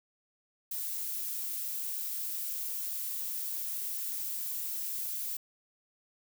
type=noise; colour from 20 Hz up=violet; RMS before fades=-36 dBFS; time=0.71-5.37 s; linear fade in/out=5 ms; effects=none